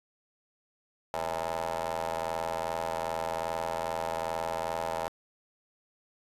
20% pulse ring-modulated tone, 82.5 Hz, E2, 2 cents sharp, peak -23 dBFS, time 1.14-5.08 s, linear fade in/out 0 ms, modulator 732 Hz, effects resampled to 32000 Hz

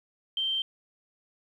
sine tone, 3136 Hz, G7, in tune, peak -26 dBFS, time 0.37-0.62 s, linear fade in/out 2 ms, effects 10-bit

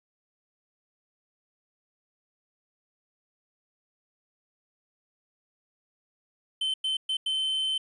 triangle tone bursts at uneven times, 3077 Hz, G7, 33 cents flat, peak -24 dBFS, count 4, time 6.61-6.74 / 6.84-6.97 / 7.09-7.17 / 7.26-7.78 s, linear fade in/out 5 ms, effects resampled to 24000 Hz + 10-bit

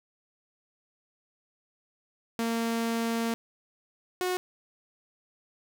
sawtooth tone pair in turn, 229.7 / 364.6 Hz, A#3 / F#4, -25 / -25 cents, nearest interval minor sixth, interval 800 cents, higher second, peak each -23 / -23 dBFS, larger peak neither, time 2.39-3.34 / 4.21-4.37 s, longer first, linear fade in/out 0 ms, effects none

